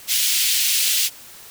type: high-pass noise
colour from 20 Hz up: pink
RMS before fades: -19 dBFS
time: 0.07-1.1 s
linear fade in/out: 50 ms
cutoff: 2700 Hz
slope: 24 dB/octave
effects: white hiss -42 dBFS RMS until 1.5 s

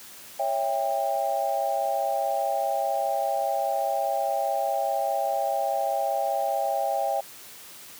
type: chord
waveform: sine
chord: C# diminished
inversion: none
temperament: equal with one note detuned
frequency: 554.4 / 659.3 / 794.9 Hz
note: C#5 / E5 / G5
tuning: 0 / 0 / +24 cents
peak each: -30 / -28 / -26 dBFS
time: 0.39-7.21 s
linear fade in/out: 10 ms
effects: white hiss -45 dBFS RMS until 7.99 s + high-pass 100 Hz 12 dB/octave

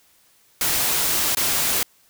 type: noise with dropouts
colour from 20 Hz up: white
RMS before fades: -21 dBFS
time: 0.61-1.83 s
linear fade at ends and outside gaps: 1 ms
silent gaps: 1.349-1.37 s
effects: white hiss -58 dBFS RMS until 2.09 s

